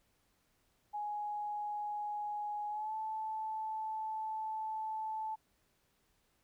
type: tone with pitch glide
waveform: sine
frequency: 834 to 873.4 Hz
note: G#5 to A5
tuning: +7 to -13 cents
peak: -36 dBFS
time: 0.93-5.36 s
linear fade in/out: 20 ms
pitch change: +80 cents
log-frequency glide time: 2.69-2.94 s
effects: pink hiss -75 dBFS RMS until 6.43 s